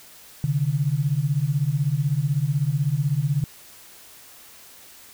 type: beating tone pair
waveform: sine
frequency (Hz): 133.5 / 149.5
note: C3 / D3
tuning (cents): +35 / +31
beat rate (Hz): 16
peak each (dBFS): -23 / -22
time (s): 0.44-3.44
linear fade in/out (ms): 0
effects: white hiss -47 dBFS RMS until 5.13 s